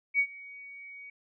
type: tone with ADSR envelope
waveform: sine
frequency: 2249 Hz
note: C#7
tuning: 24 cents sharp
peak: -20 dBFS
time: 0.14-1.1 s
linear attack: 51 ms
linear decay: 72 ms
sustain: -23 dB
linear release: 5 ms
effects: none